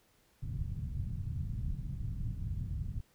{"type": "low-pass noise", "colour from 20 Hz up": "white", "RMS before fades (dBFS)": -37, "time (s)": [0.42, 3.01], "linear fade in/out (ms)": 10, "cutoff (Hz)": 130, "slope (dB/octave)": 24, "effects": ["pink hiss -69 dBFS RMS until 3.14 s"]}